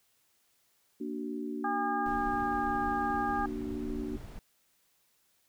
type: chord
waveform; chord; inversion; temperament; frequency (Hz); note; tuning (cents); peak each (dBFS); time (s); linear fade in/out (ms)
sine; Bb augmented; none; equal with one note detuned; 233.1 / 293.7 / 375.4; Bb3 / D4 / F#4; 0 / 0 / +25; -38 / -37 / -40; 1-4.17; 10
type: harmonic tone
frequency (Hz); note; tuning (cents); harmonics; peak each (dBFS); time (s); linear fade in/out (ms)
405.2; G#4; -43; 2 / 3 / 4; -31 / -35 / -38; 1.64-3.46; 5
type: noise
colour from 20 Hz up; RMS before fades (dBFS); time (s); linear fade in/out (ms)
brown; -43; 2.06-4.39; 0
effects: white hiss -71 dBFS RMS until 5.48 s